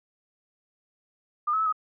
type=tone with pitch steps; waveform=sine; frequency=1208 / 1290 / 1305 / 1262 Hz; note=D6 / E6 / E6 / D#6; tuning=+48 / -38 / -18 / +24 cents; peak=-22 dBFS; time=1.47-1.726 s; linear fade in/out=10 ms; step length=64 ms; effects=none